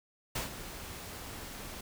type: noise with ADSR envelope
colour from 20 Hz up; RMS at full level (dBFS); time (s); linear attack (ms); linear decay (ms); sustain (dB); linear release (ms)
pink; -33; 0.35-1.81; 8; 130; -11; 4
effects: none